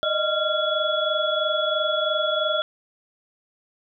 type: tone cluster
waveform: sine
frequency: 608 / 631 / 1380 / 3381 Hz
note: D#5 / D#5 / F6 / G#7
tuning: -40 / +24 / -21 / +30 cents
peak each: -26 dBFS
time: 0.03-2.62 s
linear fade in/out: 0 ms
effects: none